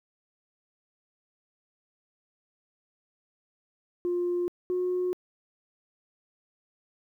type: tone pair in turn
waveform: sine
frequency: 352.5 / 362.4 Hz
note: F4 / F#4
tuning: +16 / -36 cents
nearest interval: unison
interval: 48 cents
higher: second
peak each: -24 dBFS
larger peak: neither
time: 4.05-4.48 / 4.7-5.13 s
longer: neither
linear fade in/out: 0 ms
effects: tanh soft clip ceiling -22 dBFS + 11-bit